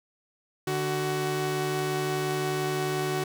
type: tone pair together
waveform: sawtooth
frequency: 148.6 / 374.4 Hz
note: D3 / F#4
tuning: +21 / +20 cents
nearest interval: octave + major third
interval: 1599 cents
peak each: -27 / -24 dBFS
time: 0.67-3.24 s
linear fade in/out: 5 ms
effects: none